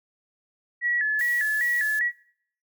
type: tone with vibrato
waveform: sine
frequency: 1820 Hz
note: A#6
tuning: 42 cents flat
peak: -21 dBFS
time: 0.81-2.12 s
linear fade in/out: 50 ms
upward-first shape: square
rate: 2.5 Hz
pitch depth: 98 cents each way
type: noise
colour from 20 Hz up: blue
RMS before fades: -40 dBFS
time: 1.19-1.99 s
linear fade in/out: 0 ms
effects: noise-tail reverb RT60 0.6 s tail -20 dB re dry